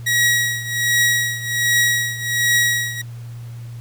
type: tone with tremolo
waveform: sawtooth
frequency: 1909 Hz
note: A#6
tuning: 41 cents sharp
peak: -9 dBFS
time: 0.06-3.02 s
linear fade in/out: 10 ms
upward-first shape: triangle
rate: 1.3 Hz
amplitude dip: 85%
effects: added 118 Hz sine -30 dBFS peak until 3.8 s + pink hiss -49 dBFS RMS until 3.8 s